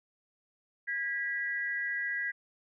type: tone pair together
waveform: sine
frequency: 1638 / 1952.4 Hz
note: G#6 / B6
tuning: -24 / -20 cents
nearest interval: minor third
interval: 304 cents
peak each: -34 / -33 dBFS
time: 0.87-2.32 s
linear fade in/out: 20 ms
effects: none